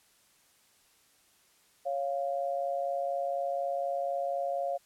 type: tone pair together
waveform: sine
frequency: 554.4 / 698.5 Hz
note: C#5 / F5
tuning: 0 / 0 cents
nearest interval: major third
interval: 400 cents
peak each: -32 / -32 dBFS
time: 1.85-4.78 s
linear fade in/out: 20 ms
effects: white hiss -65 dBFS RMS until 4.85 s + low-pass 12000 Hz 12 dB/octave